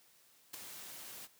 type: noise with ADSR envelope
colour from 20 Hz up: white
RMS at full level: -40 dBFS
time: 0.53-1.28 s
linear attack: 13 ms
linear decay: 3 ms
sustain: -9 dB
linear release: 36 ms
effects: white hiss -66 dBFS RMS until 1.39 s + high-pass 100 Hz 12 dB/octave